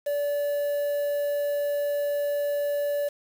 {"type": "tone with quantisation", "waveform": "triangle", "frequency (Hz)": 578, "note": "D5", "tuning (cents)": -28, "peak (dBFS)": -22, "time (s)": [0.06, 3.09], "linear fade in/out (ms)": 10, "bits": 7, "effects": []}